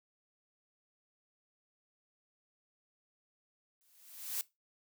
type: noise with exponential growth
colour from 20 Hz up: blue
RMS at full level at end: -34 dBFS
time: 3.81-4.41 s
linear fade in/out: 0 ms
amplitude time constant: 130 ms
effects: noise-tail reverb RT60 0.2 s tail -19 dB re dry